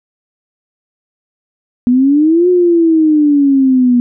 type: exponential two-way sweep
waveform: sine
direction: up then down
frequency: 240.8 to 363.9 to 240.8 Hz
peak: -6 dBFS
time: 1.87-4 s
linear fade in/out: 0 ms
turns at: 2.49 s
effects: none